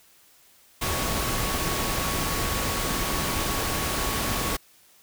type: tone in noise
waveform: sine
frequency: 1114 Hz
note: C#6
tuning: 8 cents sharp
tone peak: -35 dBFS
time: 0.81-4.57 s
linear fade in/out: 10 ms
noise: pink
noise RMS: -27 dBFS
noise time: 0.81-4.57 s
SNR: -11 dB
effects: white hiss -57 dBFS RMS until 5.02 s